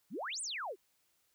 sine exponential two-way sweep, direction up then down, 155.56 to 9610 to 333.8 Hz, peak -37 dBFS, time 0.1-0.76 s, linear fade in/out 50 ms, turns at 0.41 s, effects white hiss -75 dBFS RMS until 1.34 s

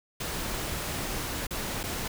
pink noise with dropouts, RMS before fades -33 dBFS, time 0.2-2.08 s, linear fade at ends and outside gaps 5 ms, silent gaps 1.469-1.507 / 1.832-1.837 s, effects none

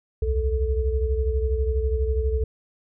sine tone cluster, 63.1 / 75.3 / 438.6 Hz, B1 / D2 / A4, +38 / +44 / -6 cents, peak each -22 / -27 / -27 dBFS, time 0.22-2.44 s, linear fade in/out 5 ms, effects none

